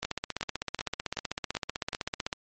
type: two click trains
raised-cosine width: 0.2 ms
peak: -14 / -13 dBFS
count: 6 / 37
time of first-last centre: 0.03-1.931 / 0.05-2.328 s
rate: 2.63 / 15.8 Hz
effects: MP3 32 kbps